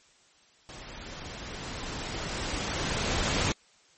pink noise with level ramp, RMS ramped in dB -44 to -26 dBFS, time 0.69-3.52 s, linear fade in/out 0 ms, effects white hiss -61 dBFS RMS until 3.97 s + MP3 32 kbps

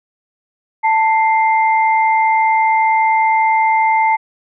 sine tone pair together, 885.1 / 2093 Hz, A5 / C7, +10 / 0 cents, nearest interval octave + minor third, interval 1490 cents, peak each -11 / -18 dBFS, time 0.83-4.17 s, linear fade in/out 20 ms, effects none

